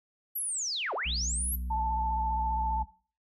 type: linear two-way sweep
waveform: sine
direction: down then up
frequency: 12000 to 357.5 to 12000 Hz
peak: -30 dBFS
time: 0.35-1.56 s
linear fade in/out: 10 ms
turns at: 0.94 s
type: harmonic tone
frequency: 61.74 Hz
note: B1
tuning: in tune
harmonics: 1 / 3 / 4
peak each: -32 / -45 / -54 dBFS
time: 1.05-2.85 s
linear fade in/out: 20 ms
type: tone with vibrato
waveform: sine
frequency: 880 Hz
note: A5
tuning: in tune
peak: -28 dBFS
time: 1.7-2.83 s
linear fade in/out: 10 ms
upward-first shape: sine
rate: 15 Hz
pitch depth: 27 cents each way
effects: noise-tail reverb RT60 0.4 s tail -18 dB re dry